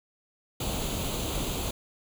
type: noise with comb filter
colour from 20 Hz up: pink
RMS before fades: -31 dBFS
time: 0.6-1.71 s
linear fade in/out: 5 ms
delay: 0.28 ms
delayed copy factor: +0.65
effects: none